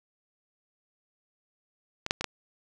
clicks, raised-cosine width 0.2 ms, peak -14 / -6 / -14 / -12 dBFS, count 4, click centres 2.064 / 2.109 / 2.21 / 2.243 s, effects none

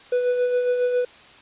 triangle tone with tremolo, 493.9 Hz, B4, in tune, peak -15 dBFS, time 0.12-1.05 s, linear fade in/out 5 ms, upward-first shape sine, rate 7.3 Hz, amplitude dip 40%, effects white hiss -47 dBFS RMS until 1.41 s + resampled to 8000 Hz

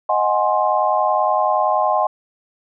sine chord, Ab dominant seventh, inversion second, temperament equal with one note detuned, 622.3 / 740 / 830.6 / 1053.2 Hz, Eb5 / Gb5 / Ab5 / C6, 0 / 0 / 0 / +11 cents, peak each -20 dBFS, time 0.09-2.07 s, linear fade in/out 5 ms, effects none

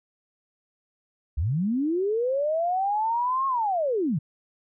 sine linear two-way sweep, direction up then down, 61.74 to 1092 to 126.5 Hz, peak -22 dBFS, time 1.37-4.19 s, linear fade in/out 10 ms, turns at 3.47 s, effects none

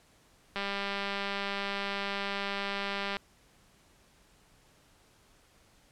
click train, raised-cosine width 0.3 ms, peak -18 dBFS, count 520, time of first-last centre 0.56-3.168 s, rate 199 Hz, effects pink hiss -63 dBFS RMS until 5.91 s + low-pass 11000 Hz 12 dB/octave

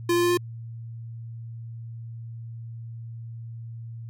square tone with pitch steps, 345.8 / 348 / 350.2 / 352.5 Hz, F4 / F4 / F4 / F4, -17 / -6 / +5 / +16 cents, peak -20 dBFS, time 0.09-0.374 s, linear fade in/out 5 ms, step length 71 ms, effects added 115 Hz sine -35 dBFS peak until 4.09 s

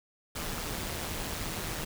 pink noise with amplitude modulation, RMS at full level -33 dBFS, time 0.35-1.85 s, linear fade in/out 10 ms, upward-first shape sine, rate 160 Hz, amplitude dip 60%, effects none

